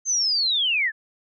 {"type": "linear sweep", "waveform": "sine", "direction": "down", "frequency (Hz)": [6360, 1661.2], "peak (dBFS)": -19, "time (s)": [0.05, 0.92], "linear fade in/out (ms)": 50, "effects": []}